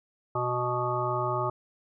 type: harmonic tone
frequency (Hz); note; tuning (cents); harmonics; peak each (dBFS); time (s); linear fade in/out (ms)
123.47; B2; 0; 1 / 3 / 5 / 7 / 9 / 10; -33 / -33 / -33 / -33 / -33 / -33; 0.35-1.5; 5
effects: none